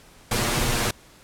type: noise with comb filter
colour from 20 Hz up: pink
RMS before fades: -23 dBFS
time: 0.31-0.91 s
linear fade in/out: 5 ms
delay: 8.4 ms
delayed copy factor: +0.7
effects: pink hiss -51 dBFS RMS until 1.23 s + low-pass 12000 Hz 12 dB/octave